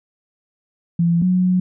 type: tone pair in turn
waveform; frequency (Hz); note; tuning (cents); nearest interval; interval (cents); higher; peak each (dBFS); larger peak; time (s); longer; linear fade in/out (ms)
sine; 170 / 182.69; F3 / F#3; -46 / -22; minor second; 124; second; -13; neither; 0.99-1.22 / 1.22-1.6; second; 5
effects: none